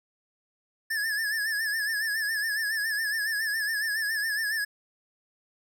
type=tone with vibrato; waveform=square; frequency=1733 Hz; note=A6; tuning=27 cents flat; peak=-27 dBFS; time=0.9-4.65 s; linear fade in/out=10 ms; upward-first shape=sine; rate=7.2 Hz; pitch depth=81 cents each way; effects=none